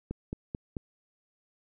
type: click train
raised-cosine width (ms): 3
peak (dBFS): -21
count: 4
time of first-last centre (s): 0.11-0.768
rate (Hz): 4.56
effects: none